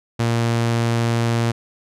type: tone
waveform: sawtooth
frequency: 116.54 Hz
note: A#2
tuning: in tune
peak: -13 dBFS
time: 0.19-1.52 s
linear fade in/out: 10 ms
effects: low-pass 9000 Hz 12 dB/octave